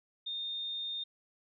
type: tone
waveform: sine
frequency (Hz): 3650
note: A#7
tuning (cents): -37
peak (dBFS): -35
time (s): 0.26-1.04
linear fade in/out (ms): 10
effects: none